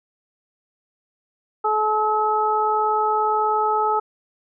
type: harmonic tone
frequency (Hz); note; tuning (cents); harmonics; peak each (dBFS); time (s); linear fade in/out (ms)
429.2; A4; -43; 1 / 2 / 3; -24 / -20 / -22; 1.64-4; 10
effects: none